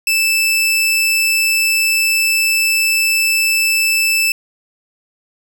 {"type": "tone", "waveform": "sawtooth", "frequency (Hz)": 2637, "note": "E7", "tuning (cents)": 0, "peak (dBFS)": -9, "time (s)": [0.07, 4.32], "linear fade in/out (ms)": 2, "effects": []}